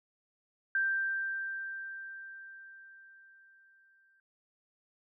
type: tone with exponential decay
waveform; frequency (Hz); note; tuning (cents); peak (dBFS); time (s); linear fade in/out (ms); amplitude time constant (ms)
sine; 1573; G6; +6; -26; 0.75-4.2; 2; 750
effects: none